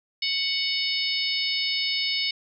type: harmonic tone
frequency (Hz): 740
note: F#5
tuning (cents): 0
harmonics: 3 / 4 / 5 / 6 / 7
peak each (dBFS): -30 / -30 / -30 / -30 / -30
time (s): 0.22-2.31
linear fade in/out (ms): 5
effects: none